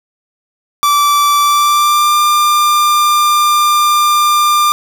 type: tone with pitch glide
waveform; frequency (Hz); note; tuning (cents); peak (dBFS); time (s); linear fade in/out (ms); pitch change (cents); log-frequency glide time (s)
45% pulse; 1164 to 1195.3; D6 to D6; -16 to +30; -8; 0.83-4.72; 0; +46; 1.41-2.18
effects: 7-bit